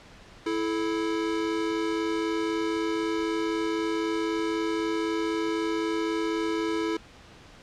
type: tone pair together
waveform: square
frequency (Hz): 329.6 / 433.5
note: E4 / A4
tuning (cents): 0 / -26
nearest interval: perfect fourth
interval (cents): 474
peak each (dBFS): -28 / -31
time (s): 0.46-6.97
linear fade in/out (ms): 5
effects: pink hiss -50 dBFS RMS until 7.62 s + low-pass 5000 Hz 12 dB/octave